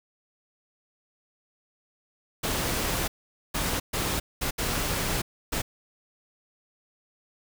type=noise bursts at uneven times; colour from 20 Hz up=pink; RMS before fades=-28 dBFS; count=6; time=2.43-3.08 / 3.54-3.8 / 3.93-4.2 / 4.41-4.51 / 4.58-5.22 / 5.52-5.62 s; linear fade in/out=10 ms; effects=none